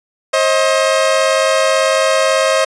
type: tone pair together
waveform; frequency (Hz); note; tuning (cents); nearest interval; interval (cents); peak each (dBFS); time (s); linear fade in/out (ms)
sawtooth; 534 / 632.1; C5 / D#5; +35 / +27; minor third; 292; -10; 0.33-2.65; 10
effects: resampled to 22050 Hz